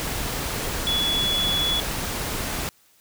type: tone in noise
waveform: sine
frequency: 3401 Hz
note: G#7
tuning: 40 cents sharp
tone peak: -21 dBFS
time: 0.87-1.8 s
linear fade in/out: 0 ms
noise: pink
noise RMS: -28 dBFS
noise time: 0-2.69 s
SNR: +4 dB
effects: white hiss -59 dBFS RMS until 3 s